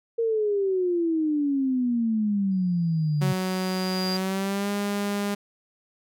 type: exponential sweep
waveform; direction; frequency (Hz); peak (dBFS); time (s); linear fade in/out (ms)
sine; down; 466.2 to 140; -21; 0.18-3.33; 10
type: tone with exponential growth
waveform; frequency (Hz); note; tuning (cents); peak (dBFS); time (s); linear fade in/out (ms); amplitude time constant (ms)
triangle; 4801; D8; +37; -26; 2.51-4.17; 5; 360
type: tone with pitch glide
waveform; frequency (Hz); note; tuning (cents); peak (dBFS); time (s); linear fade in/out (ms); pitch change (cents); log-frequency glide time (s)
sawtooth; 186.1 to 202.9; F#3 to G#3; +10 to -40; -21; 3.21-5.35; 10; +150; 4.13-4.7
effects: none